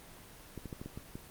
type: clicks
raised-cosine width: 3 ms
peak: -28 dBFS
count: 7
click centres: 0.577 / 0.657 / 0.728 / 0.815 / 0.86 / 0.975 / 1.155 s
effects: pink hiss -53 dBFS RMS until 1.3 s + Opus 24 kbps